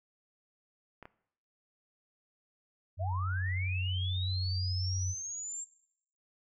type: clicks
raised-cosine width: 0.5 ms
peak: -32 dBFS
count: 2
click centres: 1.027 / 1.055 s
type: tone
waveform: sine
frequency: 92.5 Hz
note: F#2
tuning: in tune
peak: -31 dBFS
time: 2.97-5.15 s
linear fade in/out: 50 ms
type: linear sweep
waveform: sine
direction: up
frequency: 593 to 7490 Hz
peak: -37 dBFS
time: 2.99-5.65 s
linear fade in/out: 20 ms
effects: noise-tail reverb RT60 0.7 s tail -18 dB re dry